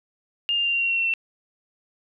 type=tone with pitch steps; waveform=sine; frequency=2818 / 2800 / 2782 / 2765 / 2747 / 2730 / 2713 / 2695 Hz; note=F7 / F7 / F7 / F7 / F7 / F7 / E7 / E7; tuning=+15 / +4 / -7 / -18 / -29 / -40 / +49 / +38 cents; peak=-20 dBFS; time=0.49-1.138 s; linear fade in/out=0 ms; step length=81 ms; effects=none